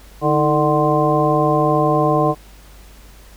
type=harmonic tone with a mistuned harmonic; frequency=149.4 Hz; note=D3; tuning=30 cents sharp; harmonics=1 / 2 / 3 / 4 / 5 / 7; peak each=-20 / -20 / -20 / -20 / -20 / -20 dBFS; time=0.21-2.35 s; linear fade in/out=50 ms; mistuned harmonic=2; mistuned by=+98 cents; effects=added 50 Hz sine -41 dBFS peak until 3.36 s + pink hiss -47 dBFS RMS until 3.36 s